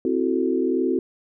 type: chord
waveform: sine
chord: F# half-diminished seventh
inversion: second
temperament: equal with one note detuned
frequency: 261.6 / 329.6 / 371.3 / 440 Hz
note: C4 / E4 / F#4 / A4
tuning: 0 / 0 / +6 / 0 cents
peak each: -24 / -25 / -23 / -28 dBFS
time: 0.05-0.99 s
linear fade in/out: 2 ms
effects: none